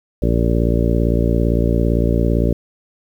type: harmonic tone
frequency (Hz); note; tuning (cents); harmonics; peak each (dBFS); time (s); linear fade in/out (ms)
57.7; A#1; -17; 1 / 2 / 3 / 4 / 5 / 6 / 7 / 8 / 10; -17 / -20 / -22 / -23 / -24 / -25 / -25 / -26 / -27; 0.22-2.53; 5
effects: 8-bit